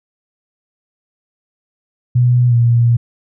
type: tone with pitch glide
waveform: sine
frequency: 123.1 to 118.36 Hz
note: B2 to A#2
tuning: -5 to +27 cents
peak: -8 dBFS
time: 2.15-2.97 s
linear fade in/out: 10 ms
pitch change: -68 cents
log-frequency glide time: 2.48-2.54 s
effects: none